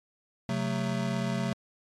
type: chord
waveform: square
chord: F# diminished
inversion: second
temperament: just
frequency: 133.2 / 185 / 222 Hz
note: C3 / F#3 / A3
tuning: +31 / 0 / +16 cents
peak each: -33 dBFS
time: 0.49-1.53 s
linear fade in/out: 2 ms
effects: low-pass 7000 Hz 12 dB/octave + MP3 96 kbps